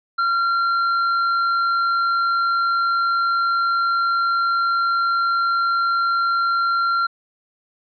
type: tone with tanh clipping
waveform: triangle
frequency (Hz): 1375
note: F6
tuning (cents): -27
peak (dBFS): -18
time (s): 0.18-7.07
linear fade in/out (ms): 10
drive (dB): 11
effects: resampled to 11025 Hz